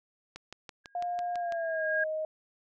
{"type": "click train", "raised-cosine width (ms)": 0.2, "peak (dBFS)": -25, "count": 8, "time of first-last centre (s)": [0.36, 1.523], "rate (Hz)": 6.02}
{"type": "tone with exponential growth", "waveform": "sine", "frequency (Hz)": 1629, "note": "G#6", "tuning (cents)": -34, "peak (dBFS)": -25, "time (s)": [0.84, 2.04], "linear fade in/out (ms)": 5, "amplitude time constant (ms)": 260}
{"type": "tone with pitch glide", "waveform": "sine", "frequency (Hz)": [706, 625.4], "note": ["F5", "D#5"], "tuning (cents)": [19, 9], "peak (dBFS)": -30, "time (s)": [0.95, 2.25], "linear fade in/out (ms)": 2, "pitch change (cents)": -210, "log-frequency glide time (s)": [1.38, 1.86]}
{"effects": []}